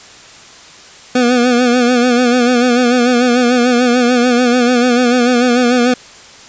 25% pulse tone with vibrato, 245.3 Hz, B3, 12 cents flat, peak -5 dBFS, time 1.15-5.94 s, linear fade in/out 5 ms, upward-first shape sine, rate 6.8 Hz, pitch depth 58 cents each way, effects white hiss -37 dBFS RMS until 6.48 s + resampled to 16000 Hz

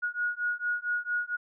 sine beating tone pair, 1446 / 1450.4 Hz, F#6 / F#6, -40 / -35 cents, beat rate 4.4 Hz, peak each -31 dBFS, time 0.02-1.37 s, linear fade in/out 20 ms, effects none

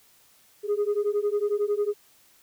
sine beating tone pair, 407.6 / 418.6 Hz, G#4 / G#4, -32 / +14 cents, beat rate 11 Hz, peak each -24 dBFS, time 0.63-1.94 s, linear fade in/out 50 ms, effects tanh soft clip ceiling -19 dBFS + white hiss -59 dBFS RMS until 2.42 s

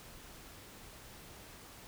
silence, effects pink hiss -53 dBFS RMS until 1.87 s

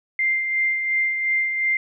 sine tone with tremolo, 2095 Hz, C7, 2 cents sharp, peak -17 dBFS, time 0.19-1.77 s, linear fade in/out 2 ms, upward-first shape sine, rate 2.8 Hz, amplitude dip 45%, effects none

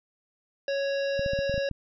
harmonic tone, 554.4 Hz, C#5, in tune, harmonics 1 / 3 / 5 / 7 / 9 / 10, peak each -26 / -36 / -40 / -43 / -45 / -46 dBFS, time 0.68-1.69 s, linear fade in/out 2 ms
clicks, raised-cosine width 5 ms, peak -22 dBFS, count 8, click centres 1.194 / 1.262 / 1.334 / 1.39 / 1.496 / 1.542 / 1.579 / 1.713 s
effects none

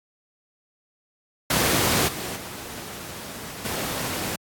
pink noise with level steps, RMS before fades -20 / -31 / -36 / -28 dBFS, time 1.5-4.36 s, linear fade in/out 5 ms, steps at 2.07 / 2.35 / 3.64 s, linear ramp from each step 20 ms, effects high-pass 100 Hz 12 dB/octave + AAC 64 kbps

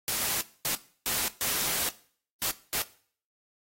white noise bursts at uneven times, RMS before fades -29 dBFS, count 6, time 0.08-0.41 / 0.65-0.75 / 1.06-1.28 / 1.41-1.89 / 2.42-2.51 / 2.73-2.82 s, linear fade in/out 0 ms, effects noise-tail reverb RT60 0.5 s tail -18 dB re dry + AAC 48 kbps

